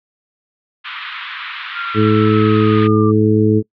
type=band-pass noise; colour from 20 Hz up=pink; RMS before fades=-28 dBFS; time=0.84-2.88 s; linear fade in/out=20 ms; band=1100 to 3600 Hz; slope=48 dB/octave
type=linear sweep; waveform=sine; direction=down; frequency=1396.9 to 1174.7 Hz; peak=-21 dBFS; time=1.75-3.12 s; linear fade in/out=20 ms
type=harmonic tone; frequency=107.6 Hz; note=A2; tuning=38 cents flat; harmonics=1 / 2 / 3 / 4; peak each=-15 / -15 / -15 / -15 dBFS; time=1.94-3.63 s; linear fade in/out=50 ms
effects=noise-tail reverb RT60 0.1 s tail -24 dB re dry